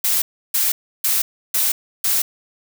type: noise bursts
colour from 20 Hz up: blue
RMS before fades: -18 dBFS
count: 5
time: 0.04-2.22 s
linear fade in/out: 5 ms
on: 180 ms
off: 320 ms
effects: none